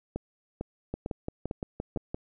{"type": "two click trains", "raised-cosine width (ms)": 2, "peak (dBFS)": [-19, -19], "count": [5, 8], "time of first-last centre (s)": [[0.16, 1.962], [0.94, 2.145]], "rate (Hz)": [2.22, 5.81], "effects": []}